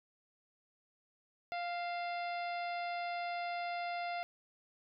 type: harmonic tone with a mistuned harmonic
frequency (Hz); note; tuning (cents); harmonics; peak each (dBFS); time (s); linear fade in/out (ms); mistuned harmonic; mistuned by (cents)
698.5; F5; 0; 1 / 2 / 3 / 4 / 5 / 6 / 7; -37 / -47 / -45 / -51 / -55 / -56 / -56; 1.52-4.23; 0; 4; -50
effects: none